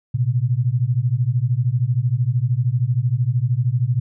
sine beating tone pair, 116.54 / 129.54 Hz, A#2 / C3, 0 / -17 cents, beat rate 13 Hz, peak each -19 dBFS, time 0.14-4 s, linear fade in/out 10 ms, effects none

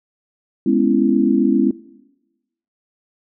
sine chord, C# minor seventh, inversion second, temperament just, 207.9 / 249.5 / 277.2 / 332.6 Hz, G#3 / B3 / C#4 / E4, +2 / +18 / 0 / +16 cents, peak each -18 dBFS, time 0.66-1.71 s, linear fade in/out 5 ms, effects noise-tail reverb RT60 1.0 s tail -19 dB re dry

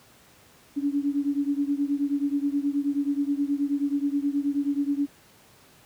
sine beating tone pair, 281 / 290.4 Hz, C#4 / D4, +24 / -19 cents, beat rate 9.4 Hz, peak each -25 / -27 dBFS, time 0.76-5.07 s, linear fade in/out 20 ms, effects pink hiss -55 dBFS RMS until 5.85 s + high-pass 80 Hz 12 dB/octave

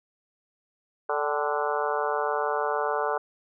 harmonic tone with a mistuned harmonic, 146.5 Hz, D3, 4 cents flat, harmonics 3 / 4 / 5 / 6 / 7 / 8 / 9 / 10, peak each -30 / -31 / -32 / -33 / -33 / -34 / -35 / -35 dBFS, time 1.09-3.18 s, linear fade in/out 5 ms, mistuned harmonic 5, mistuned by +66 cents, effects none

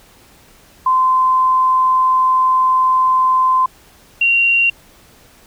sine tone pair in turn, 1033 / 2758 Hz, C6 / F7, -22 / -22 cents, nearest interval octave + perfect fourth, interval 1700 cents, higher second, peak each -10 dBFS, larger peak neither, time 0.86-3.66 / 4.21-4.7 s, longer first, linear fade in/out 5 ms, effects pink hiss -47 dBFS RMS until 5.46 s

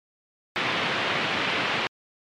white band-pass noise, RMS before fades -26 dBFS, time 0.56-1.87 s, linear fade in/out 0 ms, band 110 to 3100 Hz, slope 24 dB/octave, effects MP3 64 kbps

